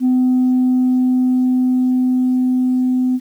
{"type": "tone with level ramp", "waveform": "sine", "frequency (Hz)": 253.9, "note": "B3", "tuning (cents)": 48, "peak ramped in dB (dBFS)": [-9, -12], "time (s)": [0, 3.2], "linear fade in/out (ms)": 50, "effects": ["tanh soft clip ceiling -9 dBFS", "8-bit"]}